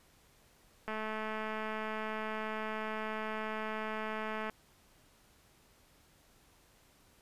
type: click train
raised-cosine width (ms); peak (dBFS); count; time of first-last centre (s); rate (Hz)
0.5; -24; 786; 0.88-4.498; 217
effects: pink hiss -65 dBFS RMS until 7.21 s + resampled to 32000 Hz